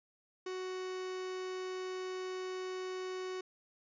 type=tone; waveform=45% pulse; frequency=371.2 Hz; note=F#4; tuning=6 cents sharp; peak=-38 dBFS; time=0.46-3.41 s; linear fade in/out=5 ms; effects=resampled to 16000 Hz